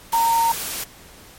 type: tone in noise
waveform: sine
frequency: 920 Hz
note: A#5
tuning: 23 cents flat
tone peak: -15 dBFS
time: 0.13-0.52 s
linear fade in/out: 5 ms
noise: white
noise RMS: -28 dBFS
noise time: 0.12-0.84 s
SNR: +10 dB
effects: pink hiss -45 dBFS RMS until 1.38 s + MP3 64 kbps